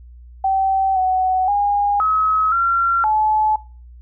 sine tone with pitch steps, 771 / 747 / 815 / 1280 / 1370 / 860 Hz, G5 / F#5 / G#5 / D#6 / F6 / A5, -29 / +16 / -33 / +49 / -34 / -40 cents, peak -14 dBFS, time 0.44-3.56 s, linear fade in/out 5 ms, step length 520 ms, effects noise-tail reverb RT60 0.4 s tail -22 dB re dry + added 60 Hz sine -38 dBFS peak until 4.01 s

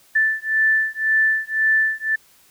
sine beating tone pair, 1760 / 1761.9 Hz, A6 / A6, 0 / +2 cents, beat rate 1.9 Hz, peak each -19 dBFS, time 0.15-2.16 s, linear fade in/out 10 ms, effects white hiss -54 dBFS RMS until 2.5 s

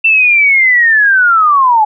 sine linear sweep, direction down, 2691 to 830.6 Hz, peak -5 dBFS, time 0.04-1.85 s, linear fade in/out 10 ms, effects none

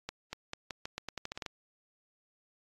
accelerating click train, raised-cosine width 0.2 ms, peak -20 dBFS, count 13, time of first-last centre 0.09-1.462 s, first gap 240 ms, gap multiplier 0.85, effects AAC 32 kbps

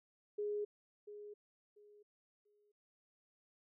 sine tone with echo, 415.3 Hz, G#4, in tune, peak -36 dBFS, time 0.38-0.65 s, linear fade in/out 10 ms, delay 690 ms, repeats 3, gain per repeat -12 dB, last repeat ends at 2.72 s, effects none

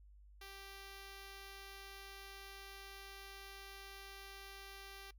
5% pulse tone, 392 Hz, G4, in tune, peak -40 dBFS, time 0.41-5.11 s, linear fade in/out 5 ms, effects noise-tail reverb RT60 0.1 s tail -21 dB re dry + added 50 Hz sine -58 dBFS peak until 5.18 s

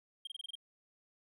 triangle tone bursts, 3207 Hz, G7, 39 cents sharp, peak -39 dBFS, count 7, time 0.25-0.554 s, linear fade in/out 5 ms, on 22 ms, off 25 ms, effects none

